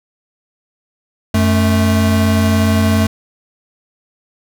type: tone pair together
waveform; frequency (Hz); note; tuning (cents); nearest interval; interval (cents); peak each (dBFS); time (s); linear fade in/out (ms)
square; 91.9 / 218.6; F#2 / A3; -11 / -11; octave + minor third; 1500; -14; 1.34-3.07; 5
effects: none